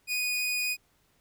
sawtooth tone, 2476 Hz, D#7, 9 cents flat, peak -24 dBFS, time 0.07-0.77 s, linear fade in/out 50 ms, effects pink hiss -68 dBFS RMS until 1.2 s

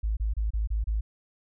sine tone bursts, 53.6 Hz, A1, 45 cents flat, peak -24 dBFS, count 6, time 0.03-1.01 s, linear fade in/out 10 ms, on 140 ms, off 28 ms, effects none

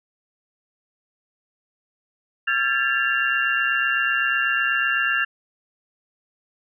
sine tone cluster, 1363 / 1612 / 1740 / 2773 Hz, F6 / G6 / A6 / F7, -43 / +48 / -20 / -13 cents, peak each -26 / -24 / -23 / -25 dBFS, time 2.47-5.25 s, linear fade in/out 10 ms, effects none

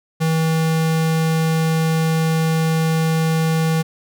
square tone, 161 Hz, E3, 41 cents flat, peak -16 dBFS, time 0.2-3.83 s, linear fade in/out 20 ms, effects none

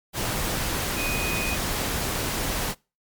sine tone in noise, 2493 Hz, D#7, 3 cents sharp, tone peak -29 dBFS, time 0.95-1.58 s, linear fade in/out 50 ms, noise pink, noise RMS -27 dBFS, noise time 0.13-2.75 s, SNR -5 dB, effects noise-tail reverb RT60 0.3 s tail -25 dB re dry + MP3 96 kbps

